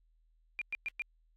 sine tone bursts, 2398 Hz, D7, 36 cents sharp, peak -33 dBFS, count 4, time 0.59-1.02 s, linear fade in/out 0 ms, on 25 ms, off 110 ms, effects added 40 Hz sine -66 dBFS peak until 1.36 s + AAC 48 kbps

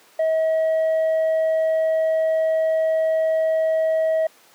sine tone with tanh clipping, 640 Hz, D#5, 49 cents sharp, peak -17 dBFS, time 0.19-4.27 s, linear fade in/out 5 ms, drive 2 dB, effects pink hiss -52 dBFS RMS until 4.54 s + high-pass 400 Hz 12 dB/octave

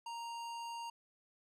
square tone with low-pass filter, 932.3 Hz, A#5, in tune, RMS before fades -44 dBFS, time 0.06-0.9 s, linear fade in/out 5 ms, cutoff 8700 Hz, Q 0.73, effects none

